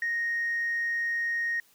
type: tone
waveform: sine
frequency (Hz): 1864.7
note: A#6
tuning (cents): 0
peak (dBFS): -25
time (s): 0.02-1.6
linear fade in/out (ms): 2
effects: tanh soft clip ceiling -23 dBFS + white hiss -62 dBFS RMS until 1.74 s